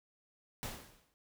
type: noise with exponential decay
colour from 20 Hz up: pink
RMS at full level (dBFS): -39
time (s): 0.63-1.14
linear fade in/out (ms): 0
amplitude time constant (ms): 110
effects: none